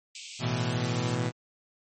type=high-pass noise; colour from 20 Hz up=pink; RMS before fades=-41 dBFS; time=0.15-1.15 s; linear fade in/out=2 ms; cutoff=2300 Hz; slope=96 dB/octave
type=chord; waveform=sawtooth; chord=A suspended second; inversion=none; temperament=equal; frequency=110 / 123.47 / 164.81 Hz; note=A2 / B2 / E3; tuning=0 / 0 / 0 cents; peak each=-29 / -25 / -29 dBFS; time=0.39-1.32 s; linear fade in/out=50 ms
effects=low-pass 12000 Hz 12 dB/octave + MP3 32 kbps